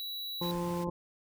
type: tone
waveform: square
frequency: 3923 Hz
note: B7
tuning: 12 cents flat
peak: -37 dBFS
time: 0-0.51 s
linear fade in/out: 0 ms
type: harmonic tone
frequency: 173.8 Hz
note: F3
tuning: 8 cents flat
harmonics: 1 / 2 / 3 / 5 / 6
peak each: -34 / -37 / -39 / -41 / -42 dBFS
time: 0.41-0.9 s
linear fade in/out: 5 ms
type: noise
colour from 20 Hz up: pink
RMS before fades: -47 dBFS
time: 0.41-0.85 s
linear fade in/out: 20 ms
type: clicks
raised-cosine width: 2 ms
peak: -29 dBFS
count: 2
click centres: 0.875 / 0.888 s
effects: none